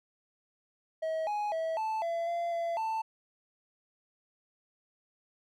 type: tone with pitch steps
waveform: triangle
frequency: 640 / 834 / 649 / 877 / 674 / 685 / 677 / 887 Hz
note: D#5 / G#5 / E5 / A5 / E5 / F5 / E5 / A5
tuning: +49 / +7 / -27 / -6 / +38 / -34 / +46 / +14 cents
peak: -28 dBFS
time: 1.02-3.02 s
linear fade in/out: 10 ms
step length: 250 ms
effects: none